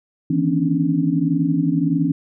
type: tone cluster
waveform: sine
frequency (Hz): 153.5 / 165.1 / 237.5 / 271.2 / 292.8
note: D#3 / E3 / A#3 / C#4 / D4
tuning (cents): -23 / +3 / +33 / -38 / -5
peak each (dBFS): -28 / -20 / -28 / -20 / -22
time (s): 0.3-2.12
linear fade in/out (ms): 5
effects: none